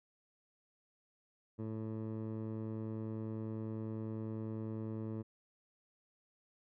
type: tone with low-pass filter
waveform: 15% pulse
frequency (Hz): 110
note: A2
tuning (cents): 0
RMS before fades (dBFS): -41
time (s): 1.58-5.23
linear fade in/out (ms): 20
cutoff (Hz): 610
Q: 0.59
effects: none